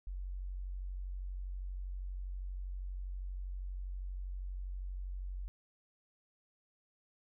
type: tone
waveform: sine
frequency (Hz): 46.25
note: F#1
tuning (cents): 0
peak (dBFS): -38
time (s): 0.07-5.48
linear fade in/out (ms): 0
effects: none